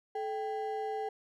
triangle ring-modulated tone, 609 Hz, D#5, 37 cents flat, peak -28 dBFS, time 0.15-1.09 s, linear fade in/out 5 ms, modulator 176 Hz, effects none

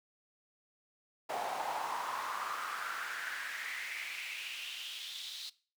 brown noise with high-pass filter sweep, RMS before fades -40 dBFS, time 1.29-5.5 s, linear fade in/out 10 ms, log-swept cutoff 720 to 4000 Hz, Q 4.5, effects noise-tail reverb RT60 0.4 s tail -20 dB re dry

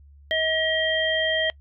harmonic tone, 636 Hz, D#5, 38 cents sharp, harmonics 1 / 3 / 5, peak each -25 / -25 / -25 dBFS, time 0.31-1.5 s, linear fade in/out 0 ms, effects noise-tail reverb RT60 0.1 s tail -24 dB re dry + added 71 Hz sine -47 dBFS peak until 1.6 s

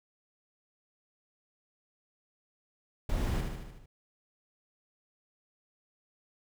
brown noise with echo, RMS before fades -30 dBFS, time 3.09-3.41 s, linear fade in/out 5 ms, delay 75 ms, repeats 6, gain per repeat -4 dB, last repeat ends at 3.86 s, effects none

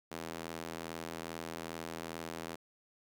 sawtooth tone with high-pass filter, 82.41 Hz, E2, in tune, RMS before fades -43 dBFS, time 0.11-2.56 s, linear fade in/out 10 ms, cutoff 290 Hz, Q 0.7, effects none

